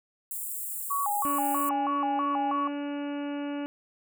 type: high-pass noise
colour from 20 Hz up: white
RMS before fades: -35 dBFS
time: 0.31-1.69 s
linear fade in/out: 0 ms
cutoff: 7400 Hz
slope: 96 dB/octave
type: tone with vibrato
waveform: sine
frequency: 961 Hz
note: B5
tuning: 48 cents flat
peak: -26 dBFS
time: 0.9-2.68 s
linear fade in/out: 10 ms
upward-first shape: square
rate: 3.1 Hz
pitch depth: 270 cents each way
type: harmonic tone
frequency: 287.6 Hz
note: D4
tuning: 36 cents flat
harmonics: 1 / 2 / 3 / 4 / 5 / 6 / 7 / 8 / 9 / 10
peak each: -31 / -39 / -44 / -50 / -48 / -52 / -60 / -52 / -53 / -51 dBFS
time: 1.25-3.66 s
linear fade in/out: 0 ms
effects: none